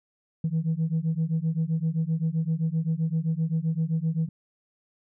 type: beating tone pair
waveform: sine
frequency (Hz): 157.8 / 165.5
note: D#3 / E3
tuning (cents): +25 / +7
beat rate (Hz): 7.7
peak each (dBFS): -25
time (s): 0.44-4.29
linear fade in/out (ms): 5
effects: tanh soft clip ceiling -19 dBFS